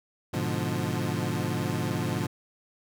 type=chord; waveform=25% pulse; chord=G# diminished seventh; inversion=none; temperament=equal; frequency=103.83 / 123.47 / 146.83 / 174.61 Hz; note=G#2 / B2 / D3 / F3; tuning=0 / 0 / 0 / 0 cents; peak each=-29 dBFS; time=0.33-2.27 s; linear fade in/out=10 ms; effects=none